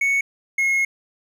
triangle tone pair in turn, 2217 / 2164 Hz, C#7 / C#7, 0 / -42 cents, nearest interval unison, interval 42 cents, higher first, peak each -15 dBFS, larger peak neither, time 0.01-0.21 / 0.58-0.85 s, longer second, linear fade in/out 5 ms, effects none

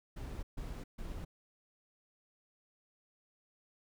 brown noise bursts, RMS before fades -42 dBFS, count 3, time 0.16-1.25 s, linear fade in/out 10 ms, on 270 ms, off 140 ms, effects none

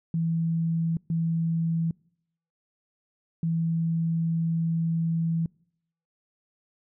sine tone bursts at uneven times, 164.81 Hz, E3, in tune, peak -23 dBFS, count 3, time 0.14-0.97 / 1.1-1.91 / 3.43-5.46 s, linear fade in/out 2 ms, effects noise-tail reverb RT60 0.7 s tail -26 dB re dry

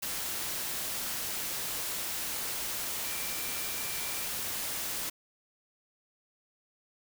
sine tone in noise, 2349 Hz, D7, in tune, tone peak -45 dBFS, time 3.04-4.25 s, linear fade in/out 10 ms, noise white, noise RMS -35 dBFS, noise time 0.02-5.1 s, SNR -13 dB, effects none

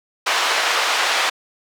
pink band-pass noise, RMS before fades -19 dBFS, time 0.26-1.3 s, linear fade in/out 10 ms, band 770 to 4700 Hz, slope 12 dB/octave, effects high-pass 400 Hz 12 dB/octave

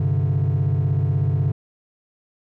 triangle chord, G suspended fourth, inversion none, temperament just, 98 / 130.67 / 147 Hz, G2 / C3 / D3, 0 / -2 / +2 cents, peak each -19 dBFS, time 0-1.52 s, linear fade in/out 5 ms, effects tanh soft clip ceiling -10 dBFS

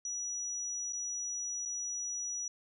sine tone with dropouts, 5850 Hz, F#8, 21 cents flat, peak -35 dBFS, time 0.05-2.48 s, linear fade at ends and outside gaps 2 ms, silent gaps 0.925-0.931 / 1.653-1.657 s, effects none

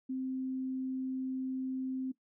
sine tone, 260.8 Hz, C4, 5 cents flat, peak -33 dBFS, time 0.09-2.12 s, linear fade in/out 10 ms, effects noise-tail reverb RT60 0.1 s tail -17 dB re dry

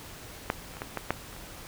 clicks, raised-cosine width 0.5 ms, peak -10 / -29 / -26 / -18 / -15 / -10 / -30 / -30 dBFS, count 8, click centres 0.501 / 0.738 / 0.769 / 0.819 / 0.973 / 1.106 / 1.329 / 1.364 s, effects pink hiss -45 dBFS RMS until 1.67 s

